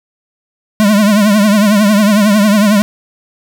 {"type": "tone with vibrato", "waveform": "square", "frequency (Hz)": 207.7, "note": "G#3", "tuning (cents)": 0, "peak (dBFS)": -7, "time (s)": [0.8, 2.82], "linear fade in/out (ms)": 0, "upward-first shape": "triangle", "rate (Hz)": 11, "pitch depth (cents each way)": 110, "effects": []}